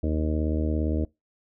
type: harmonic tone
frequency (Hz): 77.5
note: D#2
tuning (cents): -6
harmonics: 1 / 2 / 3 / 4 / 5 / 6 / 7 / 8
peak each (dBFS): -25 / -37 / -31 / -30 / -39 / -36 / -38 / -38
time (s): 0.03-1.05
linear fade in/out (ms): 5
effects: noise-tail reverb RT60 0.2 s tail -23 dB re dry